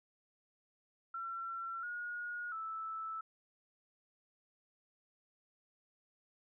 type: tone with pitch steps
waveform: sine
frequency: 1354 / 1441 / 1315 Hz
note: E6 / F#6 / E6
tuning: +46 / -46 / -5 cents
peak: -39 dBFS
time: 1.14-3.21 s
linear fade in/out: 5 ms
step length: 690 ms
effects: none